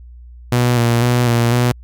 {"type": "tone with vibrato", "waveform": "sawtooth", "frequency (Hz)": 120.1, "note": "B2", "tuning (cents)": -48, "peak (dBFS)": -8, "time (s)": [0.52, 1.72], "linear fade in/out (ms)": 5, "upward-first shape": "square", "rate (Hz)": 2, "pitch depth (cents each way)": 30, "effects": ["added 60 Hz sine -35 dBFS peak until 1.83 s"]}